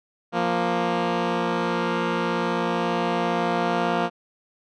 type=tone pair together; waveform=10% pulse; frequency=174.76 / 233.1 Hz; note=F3 / A#3; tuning=+1 / 0 cents; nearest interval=perfect fourth; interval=499 cents; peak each=-16 dBFS; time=0.32-4.1 s; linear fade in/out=50 ms; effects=low-pass 3000 Hz 12 dB/octave